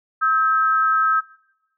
sine tone pair together, 1288 / 1577.4 Hz, E6 / G6, -41 / +10 cents, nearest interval major third, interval 351 cents, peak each -16 / -22 dBFS, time 0.21-1.21 s, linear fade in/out 20 ms, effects noise-tail reverb RT60 0.9 s tail -20 dB re dry

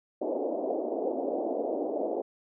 white band-pass noise, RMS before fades -31 dBFS, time 0.21-2.22 s, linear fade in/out 10 ms, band 260 to 690 Hz, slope 48 dB/octave, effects none

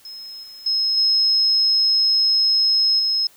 sine tone with level steps, 5160 Hz, E8, 38 cents flat, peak -33 / -37 / -17 / -14 / -17 dBFS, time 0.05-3.27 s, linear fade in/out 2 ms, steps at 0.43 / 0.66 / 0.97 / 2.99 s, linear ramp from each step 5 ms, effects white hiss -52 dBFS RMS until 3.36 s

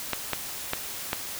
clicks, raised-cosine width 0.3 ms, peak -9 dBFS, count 4, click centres 0.133 / 0.333 / 0.734 / 1.131 s, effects white hiss -36 dBFS RMS until 1.39 s

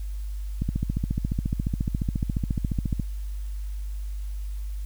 click train, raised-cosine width 5 ms, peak -13 dBFS, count 35, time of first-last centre 0.62-2.998 s, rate 14.3 Hz, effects added 50 Hz sine -29 dBFS peak until 4.85 s + white hiss -55 dBFS RMS until 4.85 s

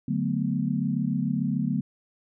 sine chord, B minor seventh, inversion first, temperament equal, 146.83 / 185 / 220 / 246.9 Hz, D3 / F#3 / A3 / B3, 0 / 0 / 0 / 0 cents, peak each -29 dBFS, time 0.08-1.81 s, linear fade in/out 5 ms, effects none

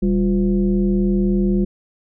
sine tone with frequency modulation, 195.9 Hz, G3, 1 cent flat, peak -14 dBFS, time 0.02-1.65 s, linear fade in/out 10 ms, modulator 156 Hz, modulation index 0.92, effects none

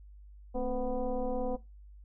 sine tone with frequency modulation, 261.6 Hz, C4, in tune, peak -29 dBFS, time 0.54-1.57 s, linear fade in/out 20 ms, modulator 243 Hz, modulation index 1.8, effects noise-tail reverb RT60 0.2 s tail -17 dB re dry + added 50 Hz sine -49 dBFS peak until 2.04 s

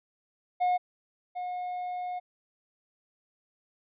triangle tone pair in turn, 722 / 722 Hz, F#5 / F#5, -43 / -43 cents, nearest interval unison, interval 0 cents, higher neither, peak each -21 / -30 dBFS, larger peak first, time 0.6-0.78 / 1.35-2.2 s, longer second, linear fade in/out 20 ms, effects resampled to 8000 Hz

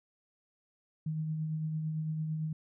sine tone with tremolo, 156.6 Hz, D#3, 11 cents sharp, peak -30 dBFS, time 1.06-2.53 s, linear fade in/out 5 ms, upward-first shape triangle, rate 8.9 Hz, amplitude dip 35%, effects none

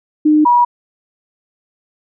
sine tone pair in turn, 304.2 / 965.8 Hz, D#4 / B5, -39 / -39 cents, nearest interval octave + minor sixth, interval 2000 cents, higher second, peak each -7 dBFS, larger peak neither, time 0.25-0.45 / 0.45-0.65 s, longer neither, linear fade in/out 10 ms, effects none

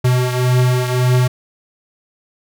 square beating tone pair, 125.3 / 127.1 Hz, B2 / C3, +25 / -50 cents, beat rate 1.8 Hz, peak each -14 / -20 dBFS, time 0.04-1.28 s, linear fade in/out 10 ms, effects none

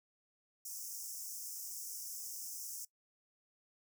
pink high-pass noise, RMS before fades -45 dBFS, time 0.65-2.85 s, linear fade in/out 5 ms, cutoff 5300 Hz, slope 96 dB/octave, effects noise-tail reverb RT60 0.1 s tail -20 dB re dry

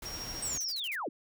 pink noise, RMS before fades -43 dBFS, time 0.02-0.58 s, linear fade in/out 5 ms
sine tone with tremolo, 5588 Hz, F8, in tune, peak -37 dBFS, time 0.05-0.74 s, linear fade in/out 10 ms, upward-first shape sine, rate 13 Hz, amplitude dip 55%
sine linear sweep, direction down, 8350 to 200.5 Hz, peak -33 dBFS, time 0.42-1.09 s, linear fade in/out 5 ms
blue noise bursts, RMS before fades -45 dBFS, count 7, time 0.45-0.953 s, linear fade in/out 0 ms, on 35 ms, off 43 ms
effects none

